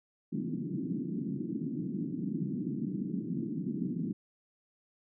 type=band-pass noise; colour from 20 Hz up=pink; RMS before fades=-35 dBFS; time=0.32-4.13 s; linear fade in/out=10 ms; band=150 to 320 Hz; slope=48 dB/octave; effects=none